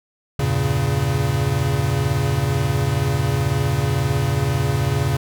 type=chord; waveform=square; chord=E diminished seventh; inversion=none; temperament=equal; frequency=82.41 / 98 / 116.54 / 138.59 Hz; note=E2 / G2 / Bb2 / Db3; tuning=0 / 0 / 0 / 0 cents; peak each=-27 / -27 / -24 / -21 dBFS; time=0.39-5.17 s; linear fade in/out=5 ms; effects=none